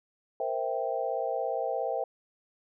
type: chord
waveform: sine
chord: C dominant seventh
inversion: third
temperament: equal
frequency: 466.2 / 523.3 / 659.3 / 784 Hz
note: Bb4 / C5 / E5 / G5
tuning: 0 / 0 / 0 / 0 cents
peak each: -35 / -33 / -33 / -34 dBFS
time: 0.4-2.04 s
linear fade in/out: 2 ms
effects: none